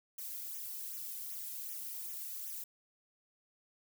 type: noise with flanger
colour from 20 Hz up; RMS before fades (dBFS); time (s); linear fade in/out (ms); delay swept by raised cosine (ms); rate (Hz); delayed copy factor
violet; -43; 0.18-2.64; 5; 0.22 to 1.82; 2.6; -0.95
effects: none